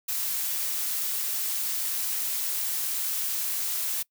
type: noise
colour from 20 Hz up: blue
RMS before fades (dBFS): -29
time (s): 0.08-4.03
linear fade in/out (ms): 10
effects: noise-tail reverb RT60 0.1 s tail -24 dB re dry